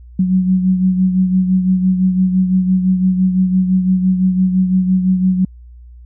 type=beating tone pair; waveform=sine; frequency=185 / 190.9 Hz; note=F#3 / G3; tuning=0 / -46 cents; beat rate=5.9 Hz; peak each=-11 / -20 dBFS; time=0.19-5.45 s; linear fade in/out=5 ms; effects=added 60 Hz sine -35 dBFS peak until 6.05 s